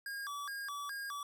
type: tone with vibrato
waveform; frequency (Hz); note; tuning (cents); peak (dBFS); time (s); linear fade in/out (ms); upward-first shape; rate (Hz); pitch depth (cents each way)
square; 1365; F6; -40; -40; 0.06-1.23; 2; square; 2.4; 300
effects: none